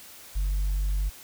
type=tone; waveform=sine; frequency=48.24 Hz; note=G1; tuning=27 cents flat; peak=-21 dBFS; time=0.35-1.1 s; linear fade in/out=20 ms; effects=tanh soft clip ceiling -22 dBFS + white hiss -47 dBFS RMS until 1.23 s